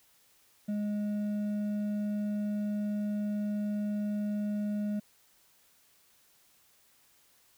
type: tone with hard clipping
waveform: triangle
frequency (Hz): 207.7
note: G#3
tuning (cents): 0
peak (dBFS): -31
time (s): 0.68-5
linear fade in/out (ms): 10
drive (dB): 8
effects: white hiss -65 dBFS RMS until 7.57 s